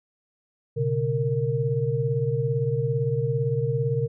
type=tone cluster; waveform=sine; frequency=122.5 / 140.2 / 462.6 Hz; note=B2 / C#3 / A#4; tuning=-14 / +20 / -13 cents; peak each=-26 dBFS; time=0.76-4.08 s; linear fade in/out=20 ms; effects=none